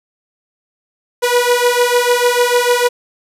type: beating tone pair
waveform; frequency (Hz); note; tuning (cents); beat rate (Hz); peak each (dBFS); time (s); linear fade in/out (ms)
sawtooth; 484 / 490.7; B4 / B4; -35 / -11; 6.7; -10; 1.22-2.89; 20
effects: resampled to 32000 Hz + 7-bit